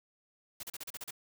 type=noise bursts; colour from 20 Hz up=white; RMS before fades=-42 dBFS; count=8; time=0.6-1.108 s; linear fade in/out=5 ms; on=32 ms; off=36 ms; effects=none